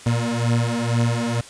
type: beating tone pair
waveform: 30% pulse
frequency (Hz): 116.6 / 118.7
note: A#2 / A#2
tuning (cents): +1 / +32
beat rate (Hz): 2.1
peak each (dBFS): -19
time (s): 0.06-1.41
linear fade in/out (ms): 5
effects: white hiss -42 dBFS RMS until 1.49 s + resampled to 22050 Hz